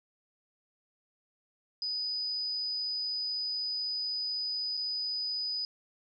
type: tone with dropouts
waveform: sine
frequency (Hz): 4978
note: D#8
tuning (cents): 0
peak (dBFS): -31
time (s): 1.82-5.65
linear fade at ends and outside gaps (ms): 1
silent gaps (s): 4.77-4.774
effects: none